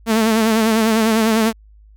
sawtooth tone with vibrato, 221.8 Hz, A3, 14 cents sharp, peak -9 dBFS, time 0.06-1.53 s, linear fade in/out 50 ms, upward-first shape sine, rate 10 Hz, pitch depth 51 cents each way, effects added 52 Hz sine -43 dBFS peak until 1.96 s

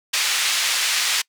pink band-pass noise, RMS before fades -21 dBFS, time 0.13-1.22 s, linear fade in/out 10 ms, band 2100 to 7800 Hz, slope 12 dB/octave, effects noise-tail reverb RT60 0.1 s tail -25 dB re dry

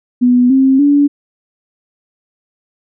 sine tone with pitch steps, 246.9 / 266.2 / 286.9 Hz, B3 / C4 / D4, 0 / +30 / -40 cents, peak -6 dBFS, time 0.21-1.08 s, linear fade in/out 20 ms, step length 290 ms, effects none

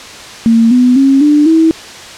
sine tone with pitch steps, 228.4 / 249.1 / 271.6 / 296.2 / 323 Hz, A#3 / B3 / C#4 / D4 / E4, -35 / +15 / -35 / +15 / -35 cents, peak -4 dBFS, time 0.46-1.71 s, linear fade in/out 0 ms, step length 250 ms, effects white hiss -29 dBFS RMS until 2.17 s + low-pass 6000 Hz 12 dB/octave

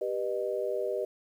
sine chord, G augmented, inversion none, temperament just, 392 / 490 / 612.5 Hz, G4 / B4 / D#5, 0 / -14 / -27 cents, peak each -33 dBFS, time 0.01-1.05 s, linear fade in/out 5 ms, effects 10-bit

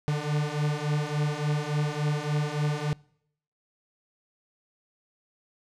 45% pulse beating tone pair, 146.83 / 150.33 Hz, D3 / D3, 0 / +41 cents, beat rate 3.5 Hz, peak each -29 / -28 dBFS, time 0.08-2.93 s, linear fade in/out 0 ms, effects noise-tail reverb RT60 0.7 s tail -25 dB re dry + low-pass 7000 Hz 12 dB/octave

